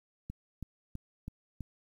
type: click train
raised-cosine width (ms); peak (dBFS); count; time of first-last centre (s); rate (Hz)
5; -27; 5; 0.3-1.607; 3.06
effects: 10-bit